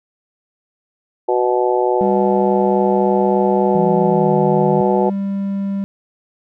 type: harmonic tone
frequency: 123.47 Hz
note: B2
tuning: in tune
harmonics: 3 / 4 / 5 / 6 / 7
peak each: -17 / -19 / -22 / -23 / -20 dBFS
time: 1.28-5.1 s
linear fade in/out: 10 ms
type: tone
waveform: triangle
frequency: 197.5 Hz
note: G3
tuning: 13 cents sharp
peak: -16 dBFS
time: 2.01-5.84 s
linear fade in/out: 0 ms
type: tone with pitch glide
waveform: sine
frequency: 170 to 154.1 Hz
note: F3 to D#3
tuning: -46 to -16 cents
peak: -19 dBFS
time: 3.75-4.81 s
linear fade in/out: 2 ms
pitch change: -170 cents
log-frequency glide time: 4.07-4.34 s
effects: none